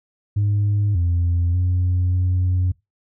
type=tone with pitch steps; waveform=sine; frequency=102.6 / 86.5 / 90 / 91 Hz; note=G#2 / F2 / F#2 / F#2; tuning=-21 / -16 / -47 / -28 cents; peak=-14 dBFS; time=0.36-2.72 s; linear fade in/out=10 ms; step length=590 ms; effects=noise-tail reverb RT60 0.2 s tail -23 dB re dry + tanh soft clip ceiling -14 dBFS